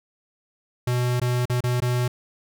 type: tone with dropouts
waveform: square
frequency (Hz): 123.47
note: B2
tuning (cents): 0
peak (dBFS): -21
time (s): 0.87-2.08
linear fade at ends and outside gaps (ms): 5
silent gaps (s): 1.199-1.215 / 1.455-1.497 / 1.607-1.638 / 1.803-1.82
effects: none